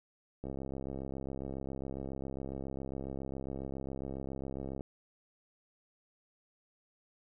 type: click train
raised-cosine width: 2 ms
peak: -27 dBFS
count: 295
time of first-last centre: 0.44-4.808 s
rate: 67.3 Hz
effects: none